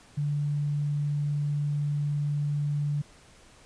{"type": "tone", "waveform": "sine", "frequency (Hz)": 146, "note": "D3", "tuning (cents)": -10, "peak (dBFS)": -25, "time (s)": [0.17, 3.02], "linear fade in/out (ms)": 10, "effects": ["pink hiss -55 dBFS RMS until 3.65 s", "resampled to 22050 Hz"]}